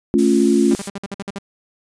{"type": "chord", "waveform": "sine", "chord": "A augmented", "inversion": "none", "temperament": "equal", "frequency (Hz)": [220, 277.2, 349.2], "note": ["A3", "C#4", "E#4"], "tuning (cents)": [0, 0, 0], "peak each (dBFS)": -16, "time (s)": [0.14, 0.75], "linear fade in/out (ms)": 0}
{"type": "noise", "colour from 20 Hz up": "blue", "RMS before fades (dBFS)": -29, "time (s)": [0.18, 0.89], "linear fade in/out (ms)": 10}
{"type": "tone bursts", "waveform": "sawtooth", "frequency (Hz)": 198.7, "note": "G3", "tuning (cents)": 24, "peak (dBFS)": -21, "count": 9, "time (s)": [0.71, 1.386], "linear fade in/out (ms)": 2, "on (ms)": 28, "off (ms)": 53}
{"effects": ["resampled to 22050 Hz"]}